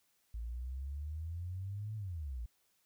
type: exponential two-way sweep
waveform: sine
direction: up then down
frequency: 55 to 110 to 55 Hz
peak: -38 dBFS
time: 0.34-2.46 s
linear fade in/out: 5 ms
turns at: 1.96 s
effects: white hiss -75 dBFS RMS until 2.85 s